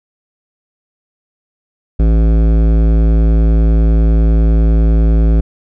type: tone with hard clipping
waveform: sine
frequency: 55 Hz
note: A1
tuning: in tune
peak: -9 dBFS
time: 1.99-5.41 s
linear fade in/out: 10 ms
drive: 15 dB
effects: none